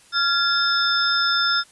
sine tone cluster, 1387 / 1678 / 3601 / 5230 Hz, F6 / G#6 / A7 / E8, -12 / +17 / +39 / -15 cents, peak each -20 / -29 / -24 / -23 dBFS, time 0.12-1.64 s, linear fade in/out 50 ms, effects white hiss -52 dBFS RMS until 1.71 s + resampled to 24000 Hz

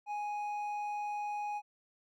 sine tone with hard clipping, 830.6 Hz, G#5, in tune, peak -36 dBFS, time 0.06-1.62 s, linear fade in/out 50 ms, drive 5 dB, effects none

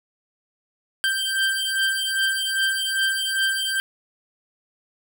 25% pulse beating tone pair, 1568 / 1570.5 Hz, G6 / G6, 0 / +3 cents, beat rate 2.5 Hz, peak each -20 dBFS, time 1.04-3.8 s, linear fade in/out 0 ms, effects none

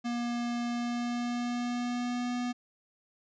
square tone with pitch glide, 238.7 to 245 Hz, A#3 to B3, +41 to -14 cents, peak -31 dBFS, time 0.04-2.53 s, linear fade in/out 20 ms, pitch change +45 cents, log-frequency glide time 0.69-2.33 s, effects resampled to 16000 Hz

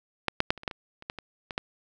clicks, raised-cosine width 0.3 ms, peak -8 / -6 / -6 / -26 / -27 / -12 / -22 / -28 / -16 / -22 / -19 / -11 dBFS, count 12, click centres 0.283 / 0.404 / 0.505 / 0.577 / 0.634 / 0.678 / 0.712 / 1.024 / 1.099 / 1.187 / 1.508 / 1.579 s, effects none

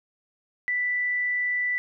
sine tone, 1977 Hz, B6, 1 cent sharp, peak -23 dBFS, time 0.68-1.78 s, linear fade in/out 0 ms, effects none

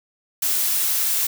blue noise, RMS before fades -21 dBFS, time 0.42-1.27 s, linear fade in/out 5 ms, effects none

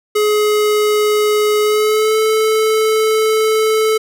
square tone with pitch glide, 421.6 to 436.5 Hz, G#4 to A4, +26 to -14 cents, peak -12 dBFS, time 0.15-3.98 s, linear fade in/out 10 ms, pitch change +60 cents, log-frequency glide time 1.62-2.17 s, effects none

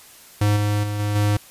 square tone with level steps, 103.83 Hz, G#2, in tune, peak -16 / -19 / -24 / -21 / -17 dBFS, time 0.41-1.37 s, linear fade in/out 5 ms, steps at 0.56 / 0.83 / 0.99 / 1.15 s, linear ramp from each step 10 ms, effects white hiss -46 dBFS RMS until 1.5 s + resampled to 32000 Hz

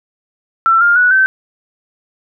sine tone with pitch steps, 1342 / 1405.5 / 1471.9 / 1541.6 Hz, E6 / F6 / F#6 / G6, +31 / +11 / -9 / -29 cents, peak -7 dBFS, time 0.66-1.26 s, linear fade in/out 0 ms, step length 150 ms, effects none

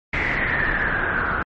pink noise with low-pass filter sweep, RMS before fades -22 dBFS, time 0.13-1.43 s, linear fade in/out 5 ms, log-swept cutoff 2100 to 1400 Hz, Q 8.9, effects MP3 32 kbps

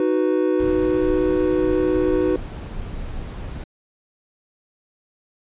triangle chord, B major, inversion first, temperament equal, 311.1 / 370 / 493.9 Hz, D#4 / F#4 / B4, 0 / 0 / 0 cents, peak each -19 / -18 / -21 dBFS, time 0-2.36 s, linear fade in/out 2 ms
brown noise, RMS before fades -30 dBFS, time 0.59-3.64 s, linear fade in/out 5 ms
effects resampled to 8000 Hz

